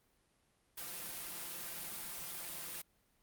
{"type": "noise with comb filter", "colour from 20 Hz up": "white", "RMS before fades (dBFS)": -44, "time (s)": [0.77, 2.82], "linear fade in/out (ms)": 10, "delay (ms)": 5.8, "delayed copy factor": 0.85, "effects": ["pink hiss -74 dBFS RMS until 3.22 s", "Opus 32 kbps"]}